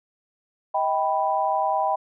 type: chord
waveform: sine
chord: Eb augmented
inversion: none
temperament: equal with one note detuned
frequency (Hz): 633.1 / 784 / 987.8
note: Eb5 / G5 / B5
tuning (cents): +30 / 0 / 0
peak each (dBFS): -26 / -23 / -25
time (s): 0.74-1.96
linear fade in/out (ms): 10
effects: none